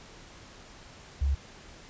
sine tone, 69.3 Hz, C#2, in tune, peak -23 dBFS, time 1.21-1.35 s, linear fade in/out 10 ms, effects pink hiss -50 dBFS RMS until 1.89 s + resampled to 16000 Hz

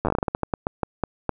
slowing click train, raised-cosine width 1 ms, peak -8 dBFS, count 17, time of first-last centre 0.05-1.293 s, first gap 9 ms, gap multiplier 1.25, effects none

